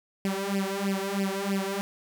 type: tone with flanger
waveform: sawtooth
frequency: 196 Hz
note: G3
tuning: in tune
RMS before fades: -29 dBFS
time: 0.25-1.81 s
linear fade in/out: 0 ms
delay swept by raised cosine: 0.38 to 3.18 ms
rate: 3.1 Hz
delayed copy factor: +0.95
effects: none